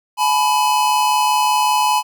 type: tone pair together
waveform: square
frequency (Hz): 850 / 995.2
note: G#5 / B5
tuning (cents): +40 / +13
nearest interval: minor third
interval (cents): 273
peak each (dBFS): -17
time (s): 0.17-2.03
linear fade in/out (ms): 50
effects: none